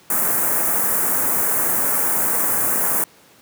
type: band-stop noise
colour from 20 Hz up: white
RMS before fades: -19 dBFS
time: 0.1-3.04 s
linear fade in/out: 2 ms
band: 1700 to 8400 Hz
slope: 24 dB/octave
effects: pink hiss -50 dBFS RMS until 3.41 s + high-pass 150 Hz 12 dB/octave